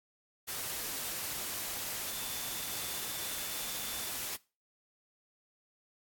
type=tone in noise; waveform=sine; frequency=3520 Hz; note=A7; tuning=in tune; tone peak=-46 dBFS; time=2.06-4.13 s; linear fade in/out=20 ms; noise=white; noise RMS=-38 dBFS; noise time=0.47-4.37 s; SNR=-11 dB; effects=noise-tail reverb RT60 0.3 s tail -21 dB re dry + AAC 64 kbps